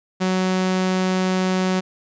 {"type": "tone", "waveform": "sawtooth", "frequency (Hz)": 186, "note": "F#3", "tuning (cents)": 9, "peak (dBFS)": -14, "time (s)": [0.2, 1.81], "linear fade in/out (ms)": 20, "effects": ["resampled to 16000 Hz"]}